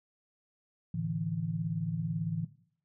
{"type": "chord", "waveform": "sine", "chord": "A suspended fourth", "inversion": "none", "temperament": "equal", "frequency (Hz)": [110, 146.83, 164.81], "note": ["A2", "D3", "E3"], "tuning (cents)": [0, 0, 0], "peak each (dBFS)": [-37, -37, -33], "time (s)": [0.94, 2.45], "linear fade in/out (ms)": 5, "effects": ["noise-tail reverb RT60 0.6 s tail -17 dB re dry"]}